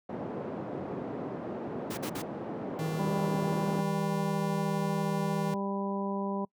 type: band-pass noise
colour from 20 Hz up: pink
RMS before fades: -37 dBFS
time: 0.09-3.81 s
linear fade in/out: 5 ms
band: 190 to 620 Hz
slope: 12 dB/octave
type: noise bursts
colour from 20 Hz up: pink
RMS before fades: -38 dBFS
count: 3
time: 1.9-2.223 s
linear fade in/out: 10 ms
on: 75 ms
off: 49 ms
type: tone with pitch glide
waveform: square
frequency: 159.1 to 160.76 Hz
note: D#3 to E3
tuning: +39 to -43 cents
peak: -32 dBFS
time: 2.79-5.54 s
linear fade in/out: 0 ms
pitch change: +18 cents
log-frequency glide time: 3.09-3.95 s
type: harmonic tone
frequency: 197.8 Hz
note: G3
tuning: 16 cents sharp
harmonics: 1 / 2 / 3 / 4 / 5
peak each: -32 / -37 / -39 / -42 / -38 dBFS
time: 2.99-6.45 s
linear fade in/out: 5 ms
effects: noise-tail reverb RT60 0.1 s tail -26 dB re dry + high-pass 100 Hz 12 dB/octave